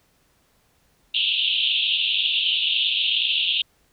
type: band-pass noise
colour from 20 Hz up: pink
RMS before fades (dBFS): -22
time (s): 1.14-3.62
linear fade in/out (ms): 5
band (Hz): 2700 to 3700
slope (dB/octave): 96
effects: pink hiss -63 dBFS RMS until 3.92 s